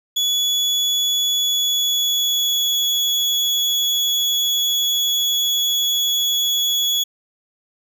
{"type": "tone with pitch glide", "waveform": "35% pulse", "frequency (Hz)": [3400, 3377], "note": ["G#7", "G#7"], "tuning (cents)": [40, 28], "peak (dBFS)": -15, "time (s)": [0.16, 7.04], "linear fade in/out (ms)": 10, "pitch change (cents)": -12, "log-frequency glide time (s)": [1.37, 2.8], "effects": []}